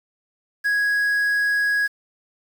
triangle tone with quantisation, 1661.2 Hz, G#6, in tune, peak -16 dBFS, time 0.64-1.88 s, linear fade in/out 20 ms, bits 7, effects none

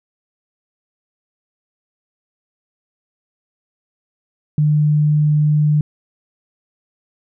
sine tone, 150.2 Hz, D3, 39 cents sharp, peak -11 dBFS, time 4.58-5.81 s, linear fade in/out 2 ms, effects none

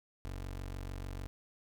25% pulse tone, 46.71 Hz, F#1, 17 cents sharp, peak -36 dBFS, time 0.25-1.27 s, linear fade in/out 0 ms, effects none

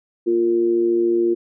sine tone with amplitude modulation, 349.2 Hz, F4, in tune, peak -12 dBFS, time 0.26-1.35 s, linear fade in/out 20 ms, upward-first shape sine, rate 114 Hz, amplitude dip 60%, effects none

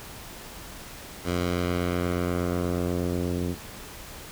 10% pulse tone with low-pass filter sweep, 88.3 Hz, F2, 20 cents sharp, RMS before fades -27 dBFS, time 1.24-3.56 s, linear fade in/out 50 ms, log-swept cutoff 7200 to 330 Hz, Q 0.78, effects pink hiss -42 dBFS RMS until 4.31 s

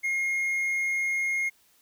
triangle tone, 2143 Hz, C7, 41 cents sharp, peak -23 dBFS, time 0.03-1.5 s, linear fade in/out 20 ms, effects white hiss -63 dBFS RMS until 1.81 s

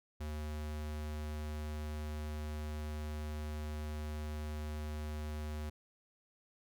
square tone, 75.8 Hz, D#2, 45 cents flat, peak -39 dBFS, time 0.2-5.7 s, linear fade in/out 10 ms, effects none

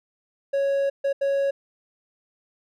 triangle tone bursts at uneven times, 554 Hz, C#5, 1 cent flat, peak -18 dBFS, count 3, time 0.53-0.9 / 1.04-1.13 / 1.21-1.51 s, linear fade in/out 10 ms, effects none

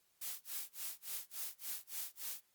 blue noise with tremolo, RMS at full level -41 dBFS, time 0.21-2.42 s, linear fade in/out 10 ms, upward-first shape sine, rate 3.5 Hz, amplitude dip 100%, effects white hiss -75 dBFS RMS until 2.54 s + Opus 48 kbps

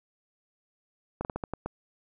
slowing click train, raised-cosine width 1 ms, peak -18 dBFS, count 7, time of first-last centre 1.21-1.66 s, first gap 39 ms, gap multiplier 1.26, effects none

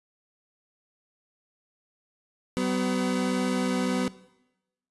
30% pulse tone pair together, 190 / 251.5 Hz, F#3 / B3, +46 / +32 cents, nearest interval perfect fourth, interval 486 cents, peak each -26 / -24 dBFS, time 2.57-4.08 s, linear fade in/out 0 ms, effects noise-tail reverb RT60 0.9 s tail -18 dB re dry + resampled to 24000 Hz

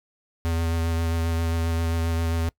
square tone with vibrato, 82.8 Hz, E2, 8 cents sharp, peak -23 dBFS, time 0.45-2.49 s, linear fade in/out 0 ms, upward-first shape sine, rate 7.5 Hz, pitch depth 16 cents each way, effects noise-tail reverb RT60 0.1 s tail -23 dB re dry

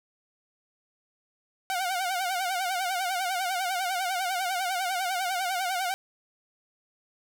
sawtooth tone with vibrato, 738 Hz, F#5, 5 cents flat, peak -23 dBFS, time 1.7-5.94 s, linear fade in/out 0 ms, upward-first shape sine, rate 10 Hz, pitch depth 94 cents each way, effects none

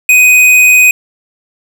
sine tone with hard clipping, 2499 Hz, D#7, 7 cents sharp, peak -4 dBFS, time 0.09-0.91 s, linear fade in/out 2 ms, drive 13 dB, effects none

